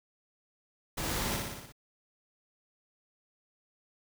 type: noise with echo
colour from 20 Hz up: pink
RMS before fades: -35 dBFS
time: 0.97-1.37 s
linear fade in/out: 10 ms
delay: 59 ms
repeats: 6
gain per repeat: -3 dB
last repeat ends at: 1.724 s
effects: none